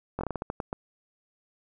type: slowing click train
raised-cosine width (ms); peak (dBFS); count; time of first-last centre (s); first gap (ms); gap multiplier
1; -17; 10; 0.19-0.729; 20; 1.26
effects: none